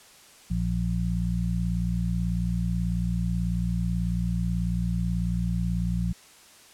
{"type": "harmonic tone", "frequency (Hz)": 58.27, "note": "A#1", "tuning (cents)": 0, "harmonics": [1, 2, 3], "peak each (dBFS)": [-28, -30, -27], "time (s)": [0.5, 6.13], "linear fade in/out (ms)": 10, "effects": ["white hiss -52 dBFS RMS until 6.73 s", "low-pass 10000 Hz 12 dB/octave"]}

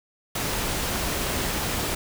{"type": "noise", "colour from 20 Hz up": "pink", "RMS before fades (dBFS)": -27, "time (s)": [0.35, 1.95], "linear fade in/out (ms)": 5, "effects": []}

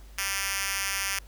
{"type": "tone with high-pass filter", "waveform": "5% pulse", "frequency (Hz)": 196, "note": "G3", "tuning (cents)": 0, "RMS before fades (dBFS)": -30, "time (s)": [0.18, 1.19], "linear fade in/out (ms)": 2, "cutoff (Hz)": 2300, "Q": 0.64, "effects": ["added 50 Hz sine -45 dBFS peak until 1.27 s", "pink hiss -57 dBFS RMS until 1.27 s"]}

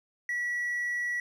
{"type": "tone", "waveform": "triangle", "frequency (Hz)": 1939, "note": "B6", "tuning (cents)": -32, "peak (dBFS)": -26, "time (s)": [0.29, 1.2], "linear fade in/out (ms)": 2, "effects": ["tanh soft clip ceiling -23 dBFS"]}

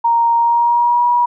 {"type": "tone with pitch glide", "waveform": "sine", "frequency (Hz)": [932.3, 964.6], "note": ["A#5", "B5"], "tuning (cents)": [0, -41], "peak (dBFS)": -10, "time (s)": [0.04, 1.26], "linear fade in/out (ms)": 10, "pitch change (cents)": 59, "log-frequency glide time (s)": [0.36, 1.05], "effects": []}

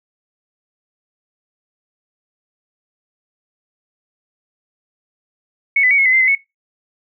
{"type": "tone with pitch steps", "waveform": "sine", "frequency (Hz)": [2211, 2005, 2246, 2176, 2029, 2083, 2041, 2205], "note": ["C#7", "B6", "C#7", "C#7", "B6", "C7", "C7", "C#7"], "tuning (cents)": [-5, 26, 22, -33, 46, -8, -44, -10], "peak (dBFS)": -10, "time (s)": [5.76, 6.352], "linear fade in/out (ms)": 5, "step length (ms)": 74, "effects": ["noise-tail reverb RT60 0.2 s tail -20 dB re dry"]}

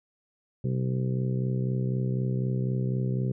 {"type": "harmonic tone", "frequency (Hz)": 64, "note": "C2", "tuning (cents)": -38, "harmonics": [2, 3, 4, 5, 6, 7, 8], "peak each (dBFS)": [-26, -32, -41, -44, -37, -44, -44], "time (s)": [0.64, 3.32], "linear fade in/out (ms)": 5, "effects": []}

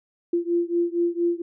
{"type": "beating tone pair", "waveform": "sine", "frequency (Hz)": [342.4, 346.7], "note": ["F4", "F4"], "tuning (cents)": [-34, -13], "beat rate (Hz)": 4.3, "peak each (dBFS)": [-23, -24], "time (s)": [0.33, 1.42], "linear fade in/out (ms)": 5, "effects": []}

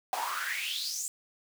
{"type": "noise with high-pass filter sweep", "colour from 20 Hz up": "pink", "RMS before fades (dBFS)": -34, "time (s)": [0.13, 1.08], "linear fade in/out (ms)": 0, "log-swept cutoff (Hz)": [710, 7900], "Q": 6.9, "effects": []}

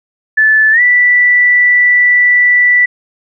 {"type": "tone with pitch glide", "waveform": "sine", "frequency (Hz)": [1743, 1967.8], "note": ["A6", "B6"], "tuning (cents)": [-17, -7], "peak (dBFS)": -5, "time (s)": [0.37, 2.86], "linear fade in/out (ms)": 10, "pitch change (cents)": 210, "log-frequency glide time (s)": [0.72, 0.81], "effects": []}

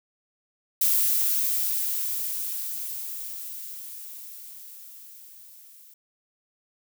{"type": "noise with level ramp", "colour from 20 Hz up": "violet", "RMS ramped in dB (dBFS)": [-21, -51], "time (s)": [0.81, 5.94], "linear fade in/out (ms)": 5, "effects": []}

